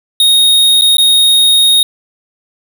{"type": "tone with dropouts", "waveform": "square", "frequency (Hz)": 3729, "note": "A#7", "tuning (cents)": 0, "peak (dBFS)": -6, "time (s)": [0.2, 1.83], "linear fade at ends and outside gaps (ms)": 2, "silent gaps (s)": [[0.812, 0.819], [0.97, 0.982]], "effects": []}